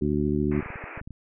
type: harmonic tone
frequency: 73.9 Hz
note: D2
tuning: 11 cents sharp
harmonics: 1 / 2 / 3 / 4 / 5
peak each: -31 / -29 / -27 / -28 / -28 dBFS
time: 0.01-0.61 s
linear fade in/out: 10 ms
type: band-pass noise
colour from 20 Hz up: white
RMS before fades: -40 dBFS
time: 0.51-1.01 s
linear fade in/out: 10 ms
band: 270 to 2500 Hz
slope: 96 dB/octave
type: clicks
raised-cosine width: 5 ms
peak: -27 dBFS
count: 11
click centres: 0.547 / 0.579 / 0.627 / 0.661 / 0.704 / 0.758 / 0.84 / 0.976 / 1.014 / 1.075 / 1.107 s
effects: none